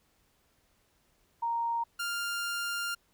sine / sawtooth tone pair in turn, 931 / 1399 Hz, A#5 / F6, -2 / +3 cents, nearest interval perfect fifth, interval 705 cents, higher second, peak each -28 dBFS, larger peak neither, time 1.42-1.84 / 1.99-2.95 s, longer second, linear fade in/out 10 ms, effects pink hiss -70 dBFS RMS until 3.13 s

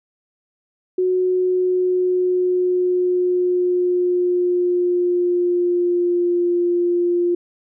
sine tone with pitch glide, 367.8 to 349.8 Hz, F#4 to F4, -10 to +3 cents, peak -15 dBFS, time 0.98-7.35 s, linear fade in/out 5 ms, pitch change -87 cents, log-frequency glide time 1.11-6.49 s, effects none

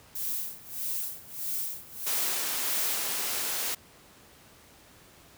violet noise with tremolo, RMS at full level -31 dBFS, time 0.15-2.96 s, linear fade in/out 5 ms, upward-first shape sine, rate 1.6 Hz, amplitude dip 90%
white high-pass noise, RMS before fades -31 dBFS, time 2.06-3.75 s, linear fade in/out 10 ms, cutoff 270 Hz, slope 12 dB/octave
effects pink hiss -55 dBFS RMS until 5.37 s + high-pass 60 Hz 12 dB/octave

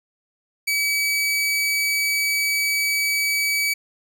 sawtooth tone, 2284 Hz, D7, 49 cents flat, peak -16 dBFS, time 0.67-3.74 s, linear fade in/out 10 ms, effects none

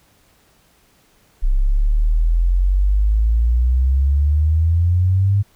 sine exponential sweep, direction up, 32.21 to 102.1 Hz, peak -12 dBFS, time 1.42-5.43 s, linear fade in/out 20 ms, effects pink hiss -56 dBFS RMS until 5.55 s

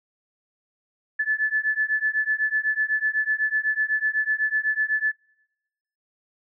sine beating tone pair, 1731 / 1739 Hz, A6 / A6, -29 / -21 cents, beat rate 8 Hz, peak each -24 dBFS, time 1.19-5.12 s, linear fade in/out 10 ms, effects noise-tail reverb RT60 1.0 s tail -26 dB re dry

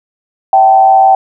sine tone with frequency modulation, 772 Hz, G5, 27 cents flat, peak -3 dBFS, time 0.53-1.15 s, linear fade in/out 2 ms, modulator 106 Hz, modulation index 0.55, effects none

